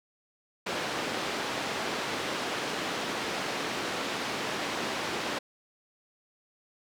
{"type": "band-pass noise", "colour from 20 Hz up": "pink", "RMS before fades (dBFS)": -33, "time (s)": [0.66, 5.39], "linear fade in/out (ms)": 10, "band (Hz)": [270, 4600], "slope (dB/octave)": 12, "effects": []}